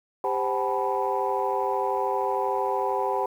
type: tone cluster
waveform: sine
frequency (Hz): 396.6 / 519 / 763 / 856 / 987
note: G4 / C5 / G5 / A5 / B5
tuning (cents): +20 / -14 / -47 / -48 / -1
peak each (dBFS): -29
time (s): 0.24-3.26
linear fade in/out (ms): 2
effects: tanh soft clip ceiling -14 dBFS + 9-bit